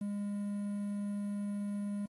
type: tone with quantisation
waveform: triangle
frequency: 203.6 Hz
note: G#3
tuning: 34 cents flat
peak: -32 dBFS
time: 0.01-2.06 s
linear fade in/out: 5 ms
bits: 10
effects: AAC 32 kbps